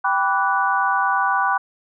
sine chord, G major seventh, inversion none, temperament equal with one note detuned, 784 / 987.8 / 1157.1 / 1480 Hz, G5 / B5 / D6 / F#6, 0 / 0 / -26 / 0 cents, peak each -22 dBFS, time 0.04-1.58 s, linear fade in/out 10 ms, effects none

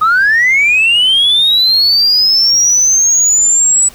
sine linear sweep, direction up, 1230 to 7902 Hz, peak -5 dBFS, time 0.01-3.89 s, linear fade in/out 10 ms, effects tanh soft clip ceiling -4 dBFS + pink hiss -38 dBFS RMS until 3.94 s

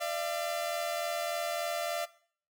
sawtooth tone pair together, 596.6 / 680 Hz, D5 / F5, +27 / -46 cents, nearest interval major second, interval 227 cents, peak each -32 / -30 dBFS, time 0-2.06 s, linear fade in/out 20 ms, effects noise-tail reverb RT60 0.5 s tail -18 dB re dry

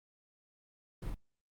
brown noise with echo, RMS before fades -38 dBFS, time 1.02-1.1 s, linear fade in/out 5 ms, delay 45 ms, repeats 1, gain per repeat -2 dB, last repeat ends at 1.145 s, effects noise-tail reverb RT60 0.2 s tail -25 dB re dry + Opus 32 kbps

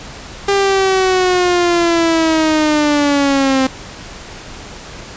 sawtooth linear sweep, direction down, 400 to 261.6 Hz, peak -7 dBFS, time 0.48-3.67 s, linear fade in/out 5 ms, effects pink hiss -32 dBFS RMS until 5.16 s + resampled to 16000 Hz

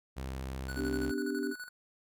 sawtooth tone with vibrato, 65.8 Hz, C2, 10 cents sharp, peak -33 dBFS, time 0.16-1.12 s, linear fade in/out 20 ms, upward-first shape square, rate 20 Hz, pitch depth 11 cents each way
square tone with tremolo, 1476 Hz, F#6, 5 cents flat, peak -40 dBFS, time 0.68-1.69 s, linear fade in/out 10 ms, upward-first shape square, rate 12 Hz, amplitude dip 65%
sine chord, G major, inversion first, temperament equal with one note detuned, 252.1 / 293.7 / 392 Hz, B3 / D4 / G4, +36 / 0 / 0 cents, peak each -36 / -35 / -36 dBFS, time 0.75-1.55 s, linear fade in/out 50 ms
effects none

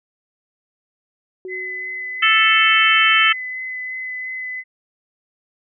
sine tone with exponential decay, 371.9 Hz, F#4, 9 cents sharp, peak -27 dBFS, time 1.45-2.51 s, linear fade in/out 1 ms, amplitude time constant 230 ms
sine tone with vibrato, 2022 Hz, B6, 40 cents sharp, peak -25 dBFS, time 1.48-4.64 s, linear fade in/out 50 ms, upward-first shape sine, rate 2.9 Hz, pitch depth 11 cents each way
harmonic tone, 440 Hz, A4, in tune, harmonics 3 / 4 / 5 / 6 / 7, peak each -18 / -18 / -18 / -18 / -18 dBFS, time 2.22-3.33 s, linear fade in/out 10 ms
effects none

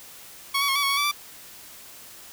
15% pulse tone with pitch steps, 1107 / 1131 / 1085 / 1142 / 1106 / 1117 / 1157 / 1170 Hz, C#6 / C#6 / C#6 / D6 / C#6 / C#6 / D6 / D6, -3 / +34 / -37 / -49 / -4 / +13 / -26 / -7 cents, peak -15 dBFS, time 0.54-1.116 s, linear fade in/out 10 ms, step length 72 ms, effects white hiss -45 dBFS RMS until 2.32 s

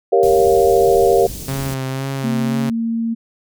sine chord, G half-diminished seventh, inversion none, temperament equal, 392 / 466.2 / 554.4 / 698.5 Hz, G4 / Bb4 / Db5 / F5, 0 / 0 / 0 / 0 cents, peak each -14 / -14 / -18 / -17 dBFS, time 0.12-1.27 s, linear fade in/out 10 ms
pink band-stop noise, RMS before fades -29 dBFS, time 0.23-1.74 s, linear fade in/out 0 ms, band 290 to 5300 Hz, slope 12 dB/octave
sawtooth tone with vibrato, 134 Hz, C3, 42 cents sharp, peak -17 dBFS, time 1.48-2.7 s, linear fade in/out 5 ms, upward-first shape sine, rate 2 Hz, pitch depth 31 cents each way
sine tone, 228.8 Hz, A#3, 32 cents flat, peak -17 dBFS, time 2.23-3.15 s, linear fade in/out 20 ms
effects none

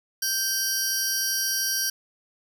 sawtooth tone cluster, 1559 / 4489 / 4750 / 5670 Hz, G6 / C#8 / D8 / F8, -10 / +21 / +19 / +25 cents, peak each -28 / -31 / -27 / -24 dBFS, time 0.22-1.9 s, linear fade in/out 5 ms, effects none

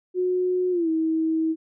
sine tone with pitch glide, 364.4 to 320.9 Hz, F#4 to E4, -26 to -46 cents, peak -20 dBFS, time 0.14-1.56 s, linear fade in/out 50 ms, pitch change -220 cents, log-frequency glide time 0.71-0.89 s, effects none

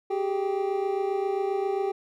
triangle tone cluster, 385.4 / 412.9 / 786 Hz, G4 / G#4 / G5, -29 / -10 / +4 cents, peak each -25 / -28 / -30 dBFS, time 0.1-1.92 s, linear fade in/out 10 ms, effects none

